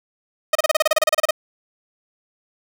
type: tone bursts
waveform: sawtooth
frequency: 622.3 Hz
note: D#5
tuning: in tune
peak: -9 dBFS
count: 15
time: 0.53-1.309 s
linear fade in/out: 5 ms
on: 23 ms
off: 31 ms
effects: 7-bit